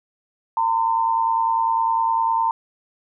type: tone pair together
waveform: sine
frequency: 911 / 1020.9 Hz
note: A#5 / C6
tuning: -40 / -43 cents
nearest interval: major second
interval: 197 cents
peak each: -18 / -23 dBFS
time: 0.57-2.51 s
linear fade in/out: 2 ms
effects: none